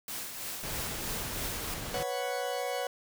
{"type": "noise with tremolo", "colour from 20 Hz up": "white", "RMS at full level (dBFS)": -37, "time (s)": [0.08, 1.74], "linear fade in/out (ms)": 2, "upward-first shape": "triangle", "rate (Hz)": 3.1, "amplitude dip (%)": 50}
{"type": "noise", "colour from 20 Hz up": "pink", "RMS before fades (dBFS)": -38, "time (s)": [0.63, 2.03], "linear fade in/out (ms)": 2}
{"type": "chord", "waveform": "40% pulse", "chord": "B suspended second", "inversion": "none", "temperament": "equal", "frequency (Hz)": [493.9, 554.4, 740], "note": ["B4", "C#5", "F#5"], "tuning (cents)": [0, 0, 0], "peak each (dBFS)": -35, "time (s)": [1.94, 2.87], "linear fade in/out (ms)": 2}
{"effects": []}